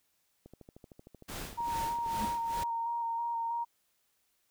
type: click train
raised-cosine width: 2 ms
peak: -37 dBFS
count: 23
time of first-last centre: 0.46-2.139 s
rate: 13.1 Hz
type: noise with tremolo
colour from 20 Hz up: pink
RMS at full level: -40 dBFS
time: 1.28-2.64 s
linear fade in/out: 10 ms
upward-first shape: sine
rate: 2.4 Hz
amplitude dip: 85%
type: tone with vibrato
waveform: sine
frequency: 930 Hz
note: A#5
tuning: 4 cents flat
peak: -31 dBFS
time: 1.57-3.65 s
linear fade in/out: 20 ms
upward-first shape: square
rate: 3.1 Hz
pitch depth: 15 cents each way
type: tone with exponential growth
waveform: sine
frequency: 213 Hz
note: G#3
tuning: 44 cents sharp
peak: -30 dBFS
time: 2.08-2.25 s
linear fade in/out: 2 ms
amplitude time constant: 35 ms
effects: white hiss -75 dBFS RMS until 4.5 s